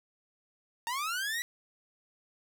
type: linear sweep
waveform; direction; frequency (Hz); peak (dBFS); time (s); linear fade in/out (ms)
sawtooth; up; 902 to 1968; -28; 0.87-1.42; 0
effects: none